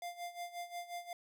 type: tone with tremolo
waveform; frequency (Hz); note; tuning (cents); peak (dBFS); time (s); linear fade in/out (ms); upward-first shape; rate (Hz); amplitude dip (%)
square; 698.5; F5; 0; -40; 0.02-1.13; 2; sine; 5.6; 80
effects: none

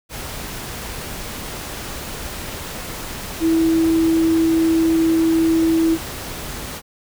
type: tone in noise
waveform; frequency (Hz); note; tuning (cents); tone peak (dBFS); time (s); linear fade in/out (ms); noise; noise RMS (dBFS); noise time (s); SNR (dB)
sine; 326.3; E4; -18; -13; 3.4-5.98; 50; pink; -30; 0.09-6.82; +14
effects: none

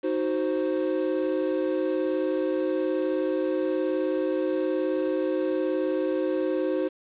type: chord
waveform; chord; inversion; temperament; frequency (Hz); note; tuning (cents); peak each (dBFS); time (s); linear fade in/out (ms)
triangle; C diminished; first; equal; 311.1 / 370 / 523.3; Eb4 / Gb4 / C5; 0 / 0 / 0; -26; 0.03-6.89; 20
effects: resampled to 8000 Hz + 8-bit

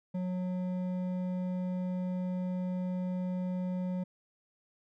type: tone with hard clipping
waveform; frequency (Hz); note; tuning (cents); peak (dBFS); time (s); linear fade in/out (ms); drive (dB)
sine; 182.3; F#3; -25; -33; 0.14-4.04; 10; 8
effects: none

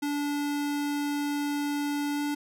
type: tone with pitch glide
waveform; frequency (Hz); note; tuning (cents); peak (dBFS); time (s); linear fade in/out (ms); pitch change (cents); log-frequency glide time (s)
square; 289.6 to 291.3; D4 to D4; -24 to -14; -28; 0.02-2.35; 10; +10; 2.14-2.22
effects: none

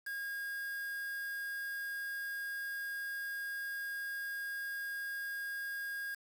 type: tone with quantisation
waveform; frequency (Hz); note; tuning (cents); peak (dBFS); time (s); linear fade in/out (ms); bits
triangle; 1627; G#6; -36; -36; 0.06-6.15; 10; 8
effects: none

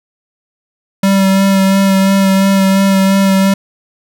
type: tone with vibrato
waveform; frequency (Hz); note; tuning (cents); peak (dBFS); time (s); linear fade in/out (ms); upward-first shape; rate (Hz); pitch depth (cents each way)
square; 194; G3; -18; -8; 1.03-3.54; 5; sine; 2.9; 17
effects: none

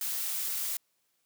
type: noise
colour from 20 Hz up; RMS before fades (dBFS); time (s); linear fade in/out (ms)
blue; -33; 0.01-0.77; 2
effects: white hiss -75 dBFS RMS until 1.25 s + high-pass 100 Hz 12 dB/octave

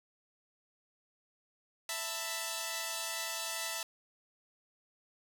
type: chord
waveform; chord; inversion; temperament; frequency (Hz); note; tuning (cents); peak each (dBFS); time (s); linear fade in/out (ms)
5% pulse; E suspended fourth; none; equal with one note detuned; 659.3 / 889.2 / 987.8; E5 / A5 / B5; 0 / +18 / 0; -28 / -28 / -31; 1.89-3.83; 2
effects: none

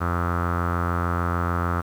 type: tone with low-pass filter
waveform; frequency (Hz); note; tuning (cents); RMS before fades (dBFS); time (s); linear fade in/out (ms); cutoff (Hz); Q
sawtooth; 86.7; F2; -12; -24; 0-1.82; 20; 1300; 6.6
effects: 8-bit

